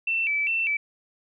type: tone with vibrato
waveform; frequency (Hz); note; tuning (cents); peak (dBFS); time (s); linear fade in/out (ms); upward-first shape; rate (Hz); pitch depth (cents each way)
sine; 2489; D#7; 0; -22; 0.07-0.77; 5; square; 2.5; 130
effects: none